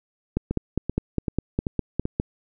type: two click trains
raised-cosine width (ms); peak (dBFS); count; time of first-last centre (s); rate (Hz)
3; -9 / -12; 10 / 5; 0.37-2.199 / 0.51-2.054; 4.92 / 2.59
effects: none